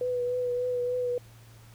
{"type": "tone with vibrato", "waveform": "sine", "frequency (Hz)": 493.9, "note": "B4", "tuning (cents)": 0, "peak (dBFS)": -26, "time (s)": [0.01, 1.18], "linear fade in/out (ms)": 2, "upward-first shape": "triangle", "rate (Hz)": 3.4, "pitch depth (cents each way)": 26, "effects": ["added 114 Hz sine -50 dBFS peak until 1.74 s", "pink hiss -57 dBFS RMS until 1.74 s"]}